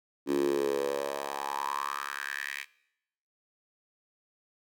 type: tone with high-pass filter sweep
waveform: 10% pulse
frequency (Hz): 70.1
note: C#2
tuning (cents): +20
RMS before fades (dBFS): -32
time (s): 0.26-2.66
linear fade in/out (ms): 50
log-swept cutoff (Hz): 300 to 2200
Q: 5.2
effects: noise-tail reverb RT60 0.8 s tail -21 dB re dry